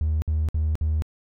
triangle tone bursts, 77.78 Hz, D#2, in tune, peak -17 dBFS, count 4, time 0.01-1.021 s, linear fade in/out 0 ms, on 210 ms, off 57 ms, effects tanh soft clip ceiling -16 dBFS

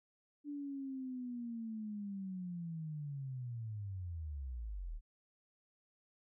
sine linear sweep, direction down, 293.7 to 34.96 Hz, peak -40 dBFS, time 0.44-5.01 s, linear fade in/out 50 ms, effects none

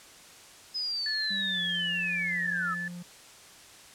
sine linear sweep, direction down, 5090 to 1244.5 Hz, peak -29 dBFS, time 0.74-2.75 s, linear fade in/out 20 ms
sine tone, 1742 Hz, A6, 18 cents flat, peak -32 dBFS, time 1.06-2.88 s, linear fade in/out 2 ms
triangle tone with pitch glide, 196 to 175.63 Hz, G3 to F3, 0 to +10 cents, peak -36 dBFS, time 1.3-3.03 s, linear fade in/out 10 ms, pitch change -190 cents, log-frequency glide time 1.43-1.62 s
effects white hiss -51 dBFS RMS until 3.94 s + low-pass 9000 Hz 12 dB/octave

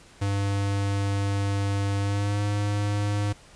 square tone with pitch glide, 99.8 to 102.72 Hz, G2 to G#2, +32 to -19 cents, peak -24 dBFS, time 0.21-3.33 s, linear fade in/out 10 ms, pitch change +49 cents, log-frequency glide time 2-2.42 s, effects pink hiss -52 dBFS RMS until 3.55 s + resampled to 22050 Hz

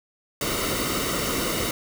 pink noise with comb filter, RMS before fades -26 dBFS, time 0.41-1.71 s, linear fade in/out 2 ms, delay 1.2 ms, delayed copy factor -0.65, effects none

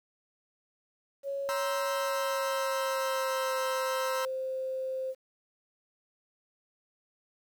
sine tone with pitch glide, 554.4 to 523.3 Hz, C#5 to C5, 0 to 0 cents, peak -31 dBFS, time 1.23-5.15 s, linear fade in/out 50 ms, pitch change -100 cents, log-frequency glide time 1.82-3.58 s
40% pulse chord, C dominant seventh, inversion third, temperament equal with one note detuned, 948.6 / 1046.5 / 1318.5 / 1568 Hz, Bb5 / C6 / E6 / G6, +30 / 0 / 0 / 0 cents, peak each -37 / -36 / -35 / -39 dBFS, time 1.49-4.25 s, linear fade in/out 0 ms
effects 10-bit

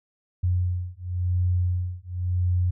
sine beating tone pair, 89.3 / 90.24 Hz, F2 / F#2, +39 / -43 cents, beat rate 0.94 Hz, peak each -25 dBFS, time 0.43-2.71 s, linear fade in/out 10 ms, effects none

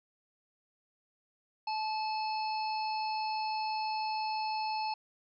harmonic tone, 867 Hz, A5, 26 cents flat, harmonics 1 / 3 / 5 / 6, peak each -32 / -43 / -42 / -47 dBFS, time 1.67-4.94 s, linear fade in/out 5 ms, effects none

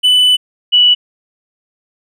triangle / sine tone pair in turn, 2991 / 2953 Hz, F#7 / F#7, +18 / -4 cents, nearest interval unison, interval 22 cents, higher first, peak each -5 dBFS, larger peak neither, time 0.03-0.37 / 0.72-0.95 s, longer first, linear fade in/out 20 ms, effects none

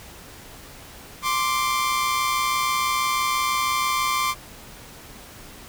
sawtooth tone pair together, 1048.6 / 1174.7 Hz, C6 / D6, +3 / 0 cents, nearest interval major second, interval 197 cents, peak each -20 dBFS, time 1.22-4.35 s, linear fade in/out 50 ms, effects pink hiss -43 dBFS RMS until 5.68 s

